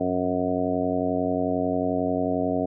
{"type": "harmonic tone with a mistuned harmonic", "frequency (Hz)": 91.2, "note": "F#2", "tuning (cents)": -24, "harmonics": [1, 2, 3, 4, 5, 6, 7, 8], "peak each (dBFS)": [-37, -33, -26, -34, -30, -34, -28, -32], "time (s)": [0, 2.66], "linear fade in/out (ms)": 10, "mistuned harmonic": 1, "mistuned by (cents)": 93, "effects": []}